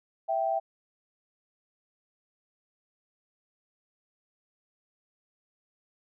sine tone pair together, 659.3 / 779.6 Hz, E5 / G5, 0 / -10 cents, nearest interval minor third, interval 290 cents, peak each -28 dBFS, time 0.28-0.6 s, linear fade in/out 20 ms, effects none

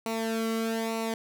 sawtooth tone with flanger, 225.2 Hz, A3, 40 cents sharp, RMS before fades -30 dBFS, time 0.06-1.14 s, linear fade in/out 2 ms, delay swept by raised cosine 0.6 to 1.18 ms, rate 1.1 Hz, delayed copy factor -0.7, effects none

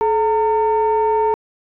sine tone pair together, 430 / 912.9 Hz, A4 / A#5, -40 / -36 cents, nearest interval octave + minor second, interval 1304 cents, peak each -15 dBFS, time 0.01-1.34 s, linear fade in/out 0 ms, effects tanh soft clip ceiling -9 dBFS

